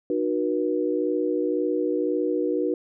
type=tone cluster; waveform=sine; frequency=305.5 / 367.4 / 481.5 Hz; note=D#4 / F#4 / B4; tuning=-32 / -12 / -44 cents; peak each=-26 dBFS; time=0.1-2.74 s; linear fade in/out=2 ms; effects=none